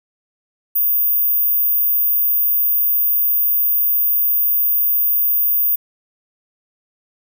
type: tone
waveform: sine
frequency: 14917 Hz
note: A#9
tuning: in tune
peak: -13 dBFS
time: 0.75-5.76 s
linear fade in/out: 10 ms
effects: none